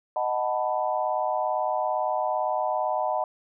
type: chord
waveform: sine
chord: B dominant seventh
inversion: first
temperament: equal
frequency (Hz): 622.3 / 740 / 880 / 987.8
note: D#5 / F#5 / A5 / B5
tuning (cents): 0 / 0 / 0 / 0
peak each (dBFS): -28 / -28 / -30 / -31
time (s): 0.16-3.24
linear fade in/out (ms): 2
effects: none